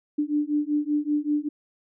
sine beating tone pair, 293.7 / 298.9 Hz, D4 / D4, 0 / +31 cents, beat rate 5.2 Hz, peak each -25 dBFS, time 0.18-1.49 s, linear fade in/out 10 ms, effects none

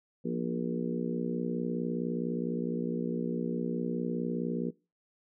harmonic tone with a mistuned harmonic, 59.6 Hz, A#1, 39 cents sharp, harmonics 3 / 4 / 5 / 6 / 7 / 8, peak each -35 / -34 / -40 / -39 / -39 / -40 dBFS, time 0.24-4.71 s, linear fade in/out 20 ms, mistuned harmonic 3, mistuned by -49 cents, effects noise-tail reverb RT60 0.3 s tail -23 dB re dry

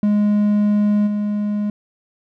triangle tone with level steps, 207.7 Hz, G#3, in tune, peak -11 / -16 dBFS, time 0.03-1.7 s, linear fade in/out 2 ms, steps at 1.06 s, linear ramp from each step 20 ms, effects none

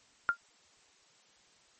sine tone with exponential decay, 1396.9 Hz, F6, in tune, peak -19 dBFS, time 0.29-0.37 s, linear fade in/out 0 ms, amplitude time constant 16 ms, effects white hiss -64 dBFS RMS until 1.79 s + MP3 32 kbps

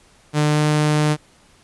sawtooth tone with pitch glide, 150 to 151.04 Hz, D3 to D3, +37 to +49 cents, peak -11 dBFS, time 0.33-1.17 s, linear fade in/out 50 ms, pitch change +12 cents, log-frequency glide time 0.48-0.61 s, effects pink hiss -53 dBFS RMS until 1.63 s + resampled to 24000 Hz

